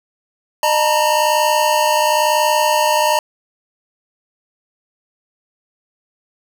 square tone cluster, 609 / 896 / 957 Hz, D#5 / A5 / A#5, -37 / +31 / +45 cents, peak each -18 dBFS, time 0.63-3.19 s, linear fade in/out 2 ms, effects none

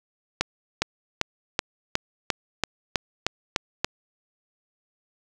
accelerating click train, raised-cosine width 0.2 ms, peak -4 dBFS, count 11, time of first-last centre 0.41-3.845 s, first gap 410 ms, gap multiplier 0.96, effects none

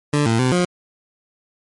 20% pulse tone with pitch steps, 146.8 / 113.5 / 127.8 / 178.2 Hz, D3 / A#2 / C3 / F3, 0 / -46 / -40 / +35 cents, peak -10 dBFS, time 0.13-0.65 s, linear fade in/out 5 ms, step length 130 ms, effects MP3 48 kbps

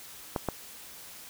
clicks, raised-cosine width 1 ms, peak -14 dBFS, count 2, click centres 0.362 / 0.487 s, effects white hiss -47 dBFS RMS until 1.29 s

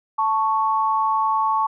sine tone pair together, 880 / 1108.7 Hz, A5 / C#6, 0 / 0 cents, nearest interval major third, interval 400 cents, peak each -20 dBFS, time 0.18-1.67 s, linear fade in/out 10 ms, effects none

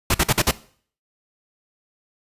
pink noise bursts, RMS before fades -17 dBFS, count 5, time 0.1-0.512 s, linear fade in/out 5 ms, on 44 ms, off 48 ms, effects noise-tail reverb RT60 0.5 s tail -19 dB re dry + resampled to 32000 Hz

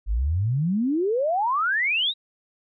sine exponential sweep, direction up, 46.94 to 3900 Hz, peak -20 dBFS, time 0.06-2.14 s, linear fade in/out 50 ms, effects none

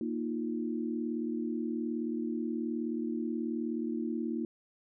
sine chord, Bb suspended fourth, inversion none, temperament just, 233.1 / 310.8 / 349.6 Hz, Bb3 / Eb4 / F4, 0 / -2 / +2 cents, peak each -34 / -36 / -38 dBFS, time 0.01-4.45 s, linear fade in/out 2 ms, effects none

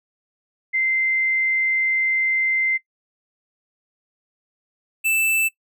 sine / square tone pair in turn, 2080 / 2646 Hz, C7 / E7, -11 / +6 cents, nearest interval major third, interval 417 cents, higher second, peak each -18 dBFS, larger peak neither, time 0.73-2.78 / 5.04-5.49 s, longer first, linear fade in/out 20 ms, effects noise-tail reverb RT60 0.1 s tail -20 dB re dry

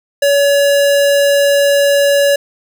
square tone, 566 Hz, C#5, 36 cents sharp, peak -9 dBFS, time 0.22-2.36 s, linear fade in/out 5 ms, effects none

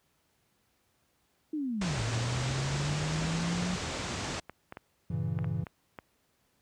sine linear two-way sweep, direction down then up, 318.5 to 110 to 182.8 Hz, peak -30 dBFS, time 1.53-3.76 s, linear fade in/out 5 ms, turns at 2.01 s
pink low-pass noise, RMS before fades -35 dBFS, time 1.81-4.4 s, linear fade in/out 5 ms, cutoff 8000 Hz, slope 48 dB/octave
clicks, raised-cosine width 0.5 ms, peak -26 dBFS, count 9, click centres 4.25 / 4.369 / 4.496 / 4.724 / 4.771 / 5.389 / 5.444 / 5.668 / 5.988 s
triangle chord, G diminished seventh, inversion none, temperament equal, 98 / 116.54 / 138.59 / 164.81 Hz, G2 / Bb2 / Db3 / Fb3, 0 / 0 / 0 / 0 cents, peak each -33 / -34 / -33 / -32 dBFS, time 5.1-5.64 s, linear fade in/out 5 ms
effects pink hiss -72 dBFS RMS until 6.61 s + high-pass 60 Hz 12 dB/octave

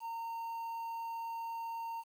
triangle tone with quantisation, 918 Hz, A#5, 27 cents flat, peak -36 dBFS, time 0-2.04 s, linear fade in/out 50 ms, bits 10, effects none

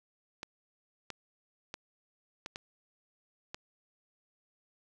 clicks, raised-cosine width 0.2 ms, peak -22 dBFS, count 6, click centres 0.431 / 1.103 / 1.741 / 2.461 / 2.559 / 3.545 s, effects none

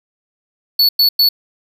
square tone bursts, 4435 Hz, C#8, in tune, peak -9 dBFS, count 3, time 0.79-1.29 s, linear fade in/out 5 ms, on 100 ms, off 100 ms, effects none

